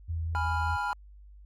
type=tone with vibrato; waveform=sine; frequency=82.2 Hz; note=E2; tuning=4 cents flat; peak=-29 dBFS; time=0.08-0.77 s; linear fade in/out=20 ms; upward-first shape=triangle; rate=5.1 Hz; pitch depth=19 cents each way
type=chord; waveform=triangle; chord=F diminished; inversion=first; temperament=equal; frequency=830.6 / 987.8 / 1396.9 Hz; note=Ab5 / Cb6 / F6; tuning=0 / 0 / 0 cents; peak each=-31 dBFS; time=0.35-0.93 s; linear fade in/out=0 ms
effects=added 50 Hz sine -48 dBFS peak until 1.45 s + AAC 48 kbps